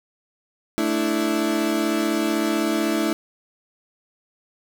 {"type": "chord", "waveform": "35% pulse", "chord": "A suspended fourth", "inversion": "none", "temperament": "equal", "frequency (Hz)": [220, 293.7, 329.6], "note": ["A3", "D4", "E4"], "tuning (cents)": [0, 0, 0], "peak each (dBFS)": [-24, -24, -21], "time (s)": [0.78, 3.13], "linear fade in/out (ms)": 0, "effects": []}